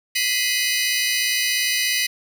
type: tone cluster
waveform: 25% pulse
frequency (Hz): 1958 / 2075 / 2504 / 2964 / 4652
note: B6 / C7 / D#7 / F#7 / D8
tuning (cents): -15 / -15 / +10 / +2 / -17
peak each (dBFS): -22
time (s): 0.15-2.07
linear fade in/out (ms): 10
effects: 8-bit